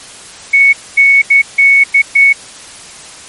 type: tone bursts at uneven times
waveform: sine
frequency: 2217 Hz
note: C#7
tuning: in tune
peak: -3 dBFS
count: 6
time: 0.53-0.73 / 0.97-1.22 / 1.3-1.42 / 1.58-1.84 / 1.94-2.02 / 2.15-2.33 s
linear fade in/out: 10 ms
effects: white hiss -32 dBFS RMS until 3.28 s + MP3 48 kbps